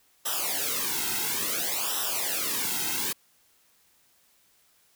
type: noise with flanger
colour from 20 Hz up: white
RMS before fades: -29 dBFS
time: 0.25-3.13 s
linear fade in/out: 10 ms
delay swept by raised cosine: 0.44 to 1.74 ms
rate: 0.58 Hz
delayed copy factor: -0.95
effects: white hiss -64 dBFS RMS until 4.95 s